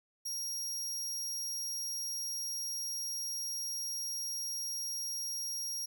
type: tone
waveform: sawtooth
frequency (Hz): 5620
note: F8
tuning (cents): +10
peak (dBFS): -33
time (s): 0.25-5.86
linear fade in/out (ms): 10
effects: none